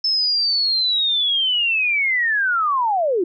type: linear sweep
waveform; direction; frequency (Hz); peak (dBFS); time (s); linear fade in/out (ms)
sine; down; 5274 to 328.1; -16; 0.04-3.24; 5
effects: none